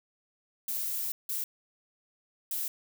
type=noise bursts at uneven times; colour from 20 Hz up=violet; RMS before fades=-33 dBFS; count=3; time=0.68-1.12 / 1.29-1.44 / 2.51-2.68 s; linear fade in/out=2 ms; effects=none